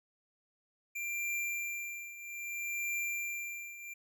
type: tone with tremolo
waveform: square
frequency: 2373 Hz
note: D7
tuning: 17 cents sharp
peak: -33 dBFS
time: 0.95-3.94 s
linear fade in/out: 10 ms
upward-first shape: triangle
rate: 0.62 Hz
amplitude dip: 80%
effects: none